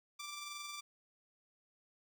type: tone with amplitude modulation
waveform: 10% pulse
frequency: 1174.7 Hz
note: D6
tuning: in tune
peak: -34 dBFS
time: 0.19-0.81 s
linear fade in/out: 10 ms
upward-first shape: sine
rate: 22.1 Hz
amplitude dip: 35%
effects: none